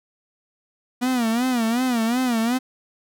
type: tone with vibrato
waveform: 45% pulse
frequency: 240 Hz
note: B3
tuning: 49 cents flat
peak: -19 dBFS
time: 1.01-2.59 s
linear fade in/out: 20 ms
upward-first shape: sine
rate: 2.7 Hz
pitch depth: 130 cents each way
effects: none